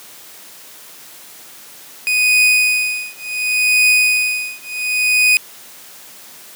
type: tone with tremolo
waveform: 40% pulse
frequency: 2489 Hz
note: D#7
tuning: in tune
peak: -8 dBFS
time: 2.07-5.37 s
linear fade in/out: 0 ms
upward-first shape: triangle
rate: 0.69 Hz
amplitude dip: 100%
effects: white hiss -39 dBFS RMS until 6.55 s + high-pass 150 Hz 12 dB/octave